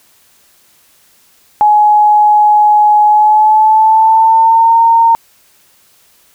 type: tone with pitch glide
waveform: sine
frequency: 841 to 917.1 Hz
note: G#5 to A#5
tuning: +22 to -29 cents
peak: -4 dBFS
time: 1.61-5.15 s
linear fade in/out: 0 ms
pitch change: +149 cents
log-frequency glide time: 3.05-4.77 s
effects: white hiss -49 dBFS RMS until 6.34 s